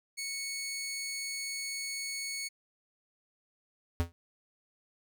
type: tone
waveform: 15% pulse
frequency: 2212 Hz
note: C#7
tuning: 4 cents flat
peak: -29 dBFS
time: 0.17-2.49 s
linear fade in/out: 20 ms
type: tone with exponential decay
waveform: square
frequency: 85.1 Hz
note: F2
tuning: 44 cents flat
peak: -23 dBFS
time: 4-4.12 s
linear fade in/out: 0 ms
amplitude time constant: 25 ms
effects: none